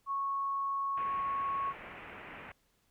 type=tone; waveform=sine; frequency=1103 Hz; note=C#6; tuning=9 cents flat; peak=-31 dBFS; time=0.06-1.74 s; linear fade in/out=50 ms
type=low-pass noise; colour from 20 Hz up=white; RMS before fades=-48 dBFS; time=0.97-2.52 s; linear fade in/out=5 ms; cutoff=2600 Hz; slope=48 dB/octave
effects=pink hiss -73 dBFS RMS until 2.9 s